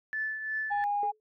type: tone with tremolo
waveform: sine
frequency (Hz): 1746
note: A6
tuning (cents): -14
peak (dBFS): -28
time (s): 0.13-0.84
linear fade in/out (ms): 0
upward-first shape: triangle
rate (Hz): 2.8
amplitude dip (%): 60
type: tone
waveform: sine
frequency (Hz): 818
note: G#5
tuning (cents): -26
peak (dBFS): -26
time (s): 0.7-1.12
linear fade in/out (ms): 20
type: tone with exponential decay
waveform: sine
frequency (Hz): 430.5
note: A4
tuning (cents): -38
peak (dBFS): -33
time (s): 1.03-1.2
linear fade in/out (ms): 1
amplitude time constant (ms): 35
effects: tanh soft clip ceiling -19 dBFS